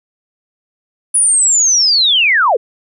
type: linear sweep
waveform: sine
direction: down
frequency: 9900 to 392 Hz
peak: -8 dBFS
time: 1.14-2.57 s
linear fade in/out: 10 ms
effects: none

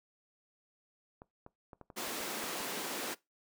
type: clicks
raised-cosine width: 1 ms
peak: -35 dBFS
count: 9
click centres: 1.219 / 1.464 / 1.732 / 1.813 / 1.902 / 2.078 / 2.208 / 2.439 / 2.605 s
type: high-pass noise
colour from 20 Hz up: pink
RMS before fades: -39 dBFS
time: 1.96-3.15 s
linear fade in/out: 20 ms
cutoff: 230 Hz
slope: 24 dB/octave
effects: noise-tail reverb RT60 0.2 s tail -21 dB re dry

